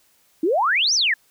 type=exponential two-way sweep; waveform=sine; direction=up then down; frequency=297.3 to 6280 to 1666 Hz; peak=-16 dBFS; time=0.43-1.14 s; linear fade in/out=5 ms; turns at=0.94 s; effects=white hiss -60 dBFS RMS until 1.3 s